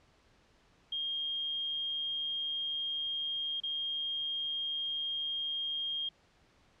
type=tone with dropouts; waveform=sine; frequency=3226 Hz; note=G7; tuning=49 cents sharp; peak=-32 dBFS; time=0.92-6.09 s; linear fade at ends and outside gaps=5 ms; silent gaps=3.602-3.634 s; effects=pink hiss -66 dBFS RMS until 6.8 s + low-pass 5000 Hz 12 dB/octave